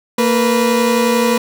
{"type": "tone pair together", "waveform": "30% pulse", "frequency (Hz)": [229.9, 491.2], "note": ["A#3", "B4"], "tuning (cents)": [-24, -9], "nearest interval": "octave + minor second", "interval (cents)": 1315, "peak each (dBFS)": -12, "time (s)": [0.18, 1.38], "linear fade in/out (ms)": 5, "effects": []}